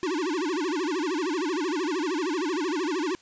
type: tone with vibrato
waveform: square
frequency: 332.7 Hz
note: E4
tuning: 16 cents sharp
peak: -26 dBFS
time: 0.03-3.15 s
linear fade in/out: 0 ms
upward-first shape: sine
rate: 13 Hz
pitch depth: 250 cents each way
effects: white hiss -57 dBFS RMS until 3.21 s + resampled to 16000 Hz